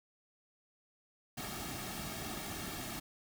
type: noise with comb filter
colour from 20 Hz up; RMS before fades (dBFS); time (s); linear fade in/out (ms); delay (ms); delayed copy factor
pink; -42; 1.37-3; 10; 2; -0.65
effects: none